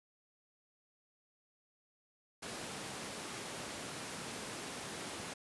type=high-pass noise; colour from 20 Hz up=pink; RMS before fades=-44 dBFS; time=2.42-5.34 s; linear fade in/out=10 ms; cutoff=160 Hz; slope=12 dB/octave; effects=resampled to 24000 Hz